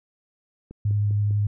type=click train; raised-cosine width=3 ms; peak=-27 dBFS; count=4; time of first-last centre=0.71-1.309 s; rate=5.01 Hz
type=tone with vibrato; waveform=sine; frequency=103.4 Hz; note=G#2; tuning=7 cents flat; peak=-19 dBFS; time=0.85-1.47 s; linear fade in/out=5 ms; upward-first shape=square; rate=12 Hz; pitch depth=9 cents each way
effects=none